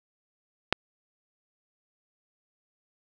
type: click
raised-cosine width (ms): 0.3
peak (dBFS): -4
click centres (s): 0.726
effects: none